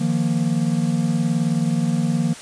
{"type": "chord", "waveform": "triangle", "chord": "Eb suspended second", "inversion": "none", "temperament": "equal", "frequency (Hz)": [155.56, 174.61, 233.1], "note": ["Eb3", "F3", "Bb3"], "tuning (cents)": [0, 0, 0], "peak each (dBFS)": -20, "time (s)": [0, 2.34], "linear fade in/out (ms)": 10, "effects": ["white hiss -38 dBFS RMS until 2.41 s", "resampled to 22050 Hz"]}